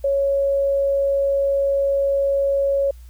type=tone; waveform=sine; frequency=554.4 Hz; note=C#5; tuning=in tune; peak=-16 dBFS; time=0.04-2.91 s; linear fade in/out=5 ms; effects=added 60 Hz sine -38 dBFS peak until 3.09 s + white hiss -57 dBFS RMS until 3.09 s